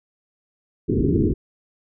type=low-pass noise; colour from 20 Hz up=white; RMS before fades=-19 dBFS; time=0.88-1.34 s; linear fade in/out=20 ms; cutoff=420 Hz; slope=96 dB/octave; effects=none